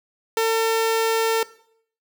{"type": "tone", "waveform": "sawtooth", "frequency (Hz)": 450, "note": "A4", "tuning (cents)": 39, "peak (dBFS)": -14, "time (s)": [0.37, 1.43], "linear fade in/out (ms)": 2, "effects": ["noise-tail reverb RT60 0.6 s tail -18 dB re dry"]}